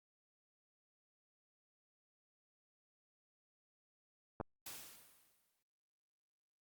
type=clicks; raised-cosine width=1 ms; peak=-27 dBFS; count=2; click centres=4.402 / 4.411 s
type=noise with exponential decay; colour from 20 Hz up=white; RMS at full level=-47 dBFS; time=4.66-5.63 s; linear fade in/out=5 ms; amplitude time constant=210 ms
effects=Opus 48 kbps